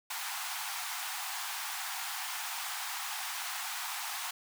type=high-pass noise; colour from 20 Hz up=pink; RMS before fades=-38 dBFS; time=0.1-4.31 s; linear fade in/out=5 ms; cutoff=730 Hz; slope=96 dB/octave; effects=none